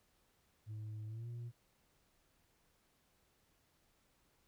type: tone with pitch glide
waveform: sine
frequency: 107.7 to 118.81 Hz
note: A2 to A#2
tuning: -37 to +33 cents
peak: -40 dBFS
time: 0.66-1.52 s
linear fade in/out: 50 ms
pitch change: +170 cents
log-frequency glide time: 1.07-1.28 s
effects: tanh soft clip ceiling -42 dBFS + pink hiss -75 dBFS RMS until 4.47 s